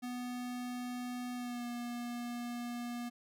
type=tone with pitch glide; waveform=square; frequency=246.8 to 240.2 Hz; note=B3 to B3; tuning=-1 to -48 cents; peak=-39 dBFS; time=0.02-3.1 s; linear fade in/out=20 ms; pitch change=-47 cents; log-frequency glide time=1.35-1.66 s; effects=none